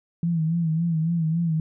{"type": "tone with vibrato", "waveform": "sine", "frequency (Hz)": 164.3, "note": "E3", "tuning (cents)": -5, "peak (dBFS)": -20, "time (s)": [0.23, 1.6], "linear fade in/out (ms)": 2, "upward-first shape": "sine", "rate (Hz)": 3.6, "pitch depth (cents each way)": 74, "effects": []}